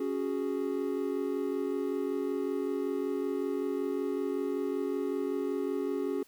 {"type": "chord", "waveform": "triangle", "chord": "C# suspended fourth", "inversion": "none", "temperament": "equal", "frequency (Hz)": [277.2, 370, 415.3], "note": ["C#4", "F#4", "G#4"], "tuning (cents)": [0, 0, 0], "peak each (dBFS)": [-32, -32, -32], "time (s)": [0, 6.23], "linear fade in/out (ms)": 5, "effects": ["white hiss -62 dBFS RMS until 6.27 s"]}